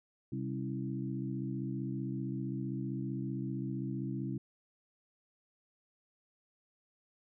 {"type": "harmonic tone with a mistuned harmonic", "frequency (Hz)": 65.41, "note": "C2", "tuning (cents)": 0, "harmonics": [2, 3, 4, 5], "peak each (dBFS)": [-38, -40, -41, -42], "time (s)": [0.32, 4.38], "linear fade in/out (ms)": 5, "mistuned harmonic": 4, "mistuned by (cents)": 65, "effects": []}